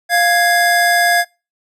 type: tone pair together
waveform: square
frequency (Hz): 698.4 / 1661.2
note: F5 / G#6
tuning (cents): 0 / 0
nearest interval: octave + minor third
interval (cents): 1500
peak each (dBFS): -14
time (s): 0.09-1.25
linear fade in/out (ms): 50
effects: noise-tail reverb RT60 0.3 s tail -26 dB re dry + resampled to 32000 Hz